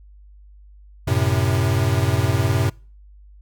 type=chord; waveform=square; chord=F# diminished; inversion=none; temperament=equal with one note detuned; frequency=92.5 / 111.21 / 130.81 Hz; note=F#2 / A2 / C3; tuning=0 / +19 / 0 cents; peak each=-22 dBFS; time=1.07-2.7 s; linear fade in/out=10 ms; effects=noise-tail reverb RT60 0.4 s tail -25 dB re dry + added 50 Hz sine -43 dBFS peak until 3.41 s